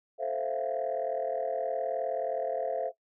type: chord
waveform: sine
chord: F major seventh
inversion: first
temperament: equal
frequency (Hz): 440 / 523.3 / 659.3 / 698.5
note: A4 / C5 / E5 / F5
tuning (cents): 0 / 0 / 0 / 0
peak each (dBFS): -36 / -33 / -31 / -35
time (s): 0.18-2.92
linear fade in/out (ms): 50
effects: noise-tail reverb RT60 0.1 s tail -18 dB re dry + tanh soft clip ceiling -22 dBFS